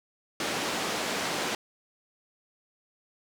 pink band-pass noise, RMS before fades -31 dBFS, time 0.4-1.55 s, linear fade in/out 2 ms, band 280 to 6800 Hz, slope 12 dB/octave, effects none

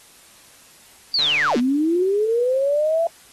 sine linear two-way sweep, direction down then up, 4728 to 233.1 to 680 Hz, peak -16 dBFS, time 1.14-3.07 s, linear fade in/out 2 ms, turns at 1.57 s
click train, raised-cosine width 0.2 ms, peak -15 dBFS, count 61, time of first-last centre 1.19-1.595 s, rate 148 Hz
effects white hiss -49 dBFS RMS until 3.32 s + AAC 32 kbps

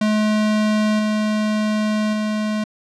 square tone with level steps, 213.6 Hz, G#3, 49 cents sharp, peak -16 / -18 / -20 dBFS, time 0.01-2.64 s, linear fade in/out 5 ms, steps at 0.99 / 2.13 s, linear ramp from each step 2 ms, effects low-pass 6000 Hz 12 dB/octave

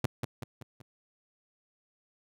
sawtooth tone with echo, 122.1 Hz, B2, 19 cents flat, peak -20 dBFS, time 0.04-0.06 s, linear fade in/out 5 ms, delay 190 ms, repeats 4, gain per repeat -6 dB, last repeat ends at 0.82 s, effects none

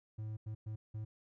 triangle tone bursts at uneven times, 108.4 Hz, A2, 25 cents flat, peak -37 dBFS, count 4, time 0.18-0.37 / 0.46-0.55 / 0.66-0.76 / 0.94-1.05 s, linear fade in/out 10 ms, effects none

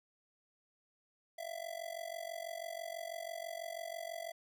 square tone with amplitude modulation, 667 Hz, E5, 20 cents sharp, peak -38 dBFS, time 1.38-4.32 s, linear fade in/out 10 ms, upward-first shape sine, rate 46.1 Hz, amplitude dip 90%, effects none

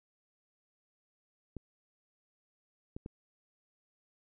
clicks, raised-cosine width 3 ms, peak -28 dBFS, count 3, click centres 1.567 / 2.965 / 3.061 s, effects none

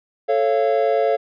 triangle chord, A augmented, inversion none, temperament just, 440 / 550 / 687.5 Hz, A4 / C#5 / E#5, 0 / -14 / -27 cents, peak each -18 dBFS, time 0.28-1.17 s, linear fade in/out 20 ms, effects resampled to 11025 Hz

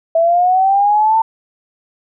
sine linear sweep, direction up, 652 to 902 Hz, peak -9 dBFS, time 0.15-1.22 s, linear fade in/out 5 ms, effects none

